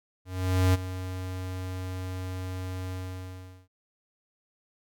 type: tone with ADSR envelope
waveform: square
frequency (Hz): 92.5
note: F#2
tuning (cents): 0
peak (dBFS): -19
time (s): 0.25-3.68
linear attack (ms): 490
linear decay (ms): 23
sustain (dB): -14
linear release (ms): 760
effects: none